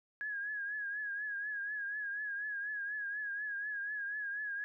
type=tone with vibrato; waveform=sine; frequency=1661.2 Hz; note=G#6; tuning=in tune; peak=-36 dBFS; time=0.21-4.64 s; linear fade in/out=0 ms; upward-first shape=triangle; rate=4.1 Hz; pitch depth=73 cents each way; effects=none